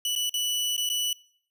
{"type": "tone with dropouts", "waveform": "sawtooth", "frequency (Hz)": 2960, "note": "F#7", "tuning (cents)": 0, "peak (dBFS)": -22, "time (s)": [0.05, 1.13], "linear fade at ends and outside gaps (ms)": 2, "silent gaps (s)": [[0.153, 0.16], [0.295, 0.34], [0.766, 0.778], [0.891, 0.899]], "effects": ["noise-tail reverb RT60 0.6 s tail -23 dB re dry"]}